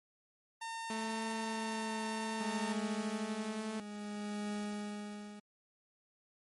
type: tone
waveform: sawtooth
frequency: 910 Hz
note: A#5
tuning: 42 cents flat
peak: -36 dBFS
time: 0.61-2.73 s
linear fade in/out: 10 ms
type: tone with vibrato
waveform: sawtooth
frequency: 220 Hz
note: A3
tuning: in tune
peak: -34 dBFS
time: 0.9-3.8 s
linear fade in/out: 2 ms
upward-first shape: triangle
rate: 0.66 Hz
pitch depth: 16 cents each way
type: tone with tremolo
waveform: 40% pulse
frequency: 207.6 Hz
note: G#3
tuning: in tune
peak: -35 dBFS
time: 2.4-5.4 s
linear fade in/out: 10 ms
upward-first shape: triangle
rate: 0.59 Hz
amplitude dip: 75%
effects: MP3 48 kbps